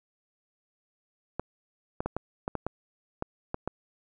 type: clicks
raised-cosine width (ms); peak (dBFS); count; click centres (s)
1; -16; 10; 1.396 / 2.005 / 2.06 / 2.166 / 2.479 / 2.553 / 2.666 / 3.224 / 3.544 / 3.676
effects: none